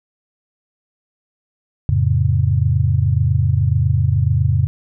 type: chord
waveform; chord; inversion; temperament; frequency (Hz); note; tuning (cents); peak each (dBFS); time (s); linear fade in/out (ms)
sine; F augmented; none; just; 87.31 / 109.13 / 136.42; F2 / A2 / C#3; 0 / -14 / -27; -17; 1.89-4.67; 0
effects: none